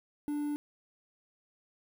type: tone with quantisation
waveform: triangle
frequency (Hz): 293.7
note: D4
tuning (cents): 0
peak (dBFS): -29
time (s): 0.28-0.56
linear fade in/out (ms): 0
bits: 9
effects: none